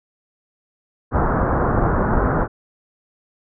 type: low-pass noise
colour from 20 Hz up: pink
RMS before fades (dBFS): -18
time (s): 1.11-2.48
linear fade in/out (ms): 50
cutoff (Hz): 1500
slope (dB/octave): 48
effects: none